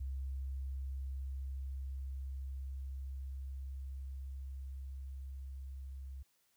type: tone with level ramp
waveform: sine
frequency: 67 Hz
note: C2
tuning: 42 cents sharp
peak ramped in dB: -36 to -43 dBFS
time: 0-6.23 s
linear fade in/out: 10 ms
effects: tanh soft clip ceiling -32 dBFS + white hiss -75 dBFS RMS until 6.56 s